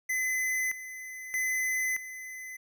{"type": "tone with tremolo", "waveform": "square", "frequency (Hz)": 2028, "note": "B6", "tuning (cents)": 45, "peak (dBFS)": -28, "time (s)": [0.09, 2.57], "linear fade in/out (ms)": 10, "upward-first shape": "square", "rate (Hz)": 0.8, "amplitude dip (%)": 75, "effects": []}